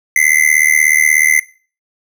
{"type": "tone with amplitude modulation", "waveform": "square", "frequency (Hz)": 2054, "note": "C7", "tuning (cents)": -33, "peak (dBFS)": -5, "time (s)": [0.16, 1.4], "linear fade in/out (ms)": 2, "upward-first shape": "sine", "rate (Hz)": 76.6, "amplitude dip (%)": 95, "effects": ["noise-tail reverb RT60 0.4 s tail -19 dB re dry"]}